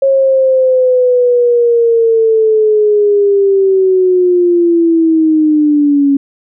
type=linear sweep; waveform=sine; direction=down; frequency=545 to 276.5 Hz; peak=-6 dBFS; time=0.02-6.17 s; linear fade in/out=5 ms; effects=none